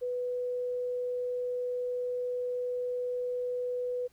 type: tone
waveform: sine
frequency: 494.8 Hz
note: B4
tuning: 3 cents sharp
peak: -30 dBFS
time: 0.01-4.08 s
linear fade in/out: 20 ms
effects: pink hiss -67 dBFS RMS until 4.12 s